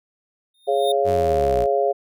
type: tone with exponential growth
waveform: square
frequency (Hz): 3665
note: A#7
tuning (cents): -30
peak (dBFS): -24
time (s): 0.54-0.92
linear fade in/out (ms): 5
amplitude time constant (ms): 82
type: chord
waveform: sine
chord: Db major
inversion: second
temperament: just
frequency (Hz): 415.8 / 554.4 / 693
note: Ab4 / Db5 / F5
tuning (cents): +2 / 0 / -14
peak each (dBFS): -21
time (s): 0.67-1.93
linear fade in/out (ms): 20
type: linear sweep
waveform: sawtooth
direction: down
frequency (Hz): 97 to 56.2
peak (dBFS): -22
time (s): 1.04-1.67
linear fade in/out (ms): 50
effects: none